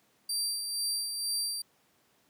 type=tone with tremolo; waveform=25% pulse; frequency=4699 Hz; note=D8; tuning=in tune; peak=-24 dBFS; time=0.29-1.62 s; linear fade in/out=5 ms; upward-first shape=sine; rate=2.1 Hz; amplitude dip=45%; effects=pink hiss -68 dBFS RMS until 2.29 s + high-pass 150 Hz 12 dB/octave